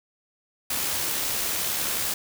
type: noise with amplitude modulation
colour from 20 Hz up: white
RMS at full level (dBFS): -26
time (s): 0.7-2.14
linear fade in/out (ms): 5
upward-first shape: sine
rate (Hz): 71.1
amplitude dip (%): 25
effects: none